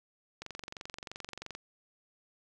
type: click train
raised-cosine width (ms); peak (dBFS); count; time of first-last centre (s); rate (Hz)
0.2; -24; 27; 0.42-1.55; 23
effects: none